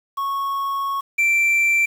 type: tone pair in turn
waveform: triangle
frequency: 1103 / 2347 Hz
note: C#6 / D7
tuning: -9 / -2 cents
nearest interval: octave + minor second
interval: 1307 cents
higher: second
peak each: -19 / -13 dBFS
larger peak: second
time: 0.17-1.01 / 1.18-1.86 s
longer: first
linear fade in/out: 10 ms
effects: 7-bit